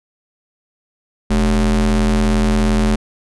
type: ring-modulated tone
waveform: square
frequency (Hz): 84.3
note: E2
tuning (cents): +39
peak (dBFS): -10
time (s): 1.3-2.96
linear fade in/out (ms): 10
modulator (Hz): 130
effects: resampled to 24000 Hz